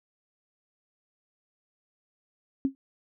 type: tone with exponential decay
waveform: sine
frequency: 270 Hz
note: C#4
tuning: 45 cents flat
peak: -18 dBFS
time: 2.65-2.75 s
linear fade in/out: 0 ms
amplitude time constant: 20 ms
effects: none